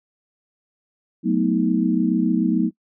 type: chord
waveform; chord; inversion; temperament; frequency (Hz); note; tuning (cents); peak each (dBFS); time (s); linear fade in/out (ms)
sine; B dominant seventh; second; equal with one note detuned; 185 / 220 / 246.9 / 316.7; F#3 / A3 / B3 / D#4; 0 / 0 / 0 / +31; -22; 1.23-2.71; 50
effects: noise-tail reverb RT60 0.1 s tail -24 dB re dry